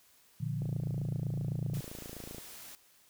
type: chord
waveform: sine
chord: Bb major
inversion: none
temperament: equal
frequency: 116.54 / 146.83 / 174.61 Hz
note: Bb2 / D3 / F3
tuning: 0 / 0 / 0 cents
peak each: -36 / -35 / -40 dBFS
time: 0.4-1.81 s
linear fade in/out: 10 ms
type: click train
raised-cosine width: 2 ms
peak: -31 dBFS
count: 50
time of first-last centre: 0.62-2.383 s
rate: 27.8 Hz
type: noise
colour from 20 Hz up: white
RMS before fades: -49 dBFS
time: 1.74-2.75 s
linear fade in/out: 0 ms
effects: white hiss -64 dBFS RMS until 3.09 s